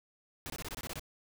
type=noise bursts; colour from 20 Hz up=pink; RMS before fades=-41 dBFS; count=9; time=0.46-0.995 s; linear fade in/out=0 ms; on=39 ms; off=23 ms; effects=none